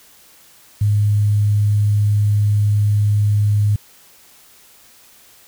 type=tone with quantisation; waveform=sine; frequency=103.83 Hz; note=G#2; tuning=in tune; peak=-12 dBFS; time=0.81-3.76 s; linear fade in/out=5 ms; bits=7; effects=white hiss -48 dBFS RMS until 5.47 s